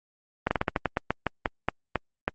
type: slowing click train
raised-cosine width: 0.5 ms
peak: -8 dBFS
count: 14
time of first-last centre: 0.47-2.28 s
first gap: 40 ms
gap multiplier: 1.19
effects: Opus 24 kbps